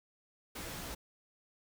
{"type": "noise with comb filter", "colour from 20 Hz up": "pink", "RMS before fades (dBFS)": -43, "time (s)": [0.55, 0.95], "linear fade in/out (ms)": 10, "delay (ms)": 17, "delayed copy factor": 0.6, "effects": []}